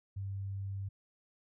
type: tone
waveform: sine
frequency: 98 Hz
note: G2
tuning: in tune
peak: -36 dBFS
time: 0.16-0.89 s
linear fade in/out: 10 ms
effects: none